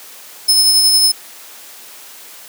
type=tone with tremolo; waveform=sawtooth; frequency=5210 Hz; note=E8; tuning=21 cents flat; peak=-5 dBFS; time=0.48-1.12 s; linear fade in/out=10 ms; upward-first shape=sine; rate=11 Hz; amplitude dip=30%; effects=white hiss -37 dBFS RMS until 2.48 s + high-pass 300 Hz 12 dB/octave